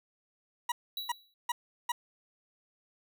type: tone bursts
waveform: 40% pulse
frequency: 962 Hz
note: B5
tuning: 46 cents flat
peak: -28 dBFS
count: 4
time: 0.69-1.92 s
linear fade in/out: 5 ms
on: 30 ms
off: 370 ms
type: tone with exponential decay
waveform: square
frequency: 3919 Hz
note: B7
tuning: 14 cents flat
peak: -33 dBFS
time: 0.97-1.34 s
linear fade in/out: 2 ms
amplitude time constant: 79 ms
effects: none